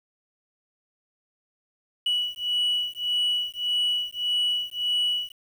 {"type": "beating tone pair", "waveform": "sine", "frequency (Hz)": [2941, 2942.7], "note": ["F#7", "F#7"], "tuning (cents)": [-11, -10], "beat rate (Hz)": 1.7, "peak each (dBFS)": -25, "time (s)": [2.06, 5.32], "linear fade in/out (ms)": 5, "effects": ["tanh soft clip ceiling -18 dBFS", "8-bit"]}